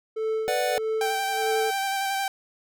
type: tone with tremolo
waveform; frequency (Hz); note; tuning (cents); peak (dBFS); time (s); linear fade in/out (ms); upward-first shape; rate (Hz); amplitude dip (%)
triangle; 440; A4; 0; -21; 0.16-1.71; 10; sine; 1.6; 90
type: chord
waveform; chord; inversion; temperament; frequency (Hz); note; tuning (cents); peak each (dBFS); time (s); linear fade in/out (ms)
square; B minor; none; equal with one note detuned; 493.9 / 589.7 / 740; B4 / D5 / F#5; 0 / +7 / 0; -28; 0.48-0.78; 0
type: tone with vibrato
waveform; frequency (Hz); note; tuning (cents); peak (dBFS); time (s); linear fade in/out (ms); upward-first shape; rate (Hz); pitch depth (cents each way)
sawtooth; 782; G5; -4; -21; 1.01-2.28; 2; square; 11; 14
effects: none